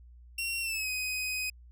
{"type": "tone with pitch glide", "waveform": "sawtooth", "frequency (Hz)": [2737, 2510], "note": ["F7", "D#7"], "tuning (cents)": [-36, 15], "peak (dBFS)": -28, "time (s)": [0.38, 1.5], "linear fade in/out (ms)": 5, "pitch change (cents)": -149, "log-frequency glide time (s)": [0.61, 0.89], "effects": ["added 60 Hz sine -50 dBFS peak until 1.71 s"]}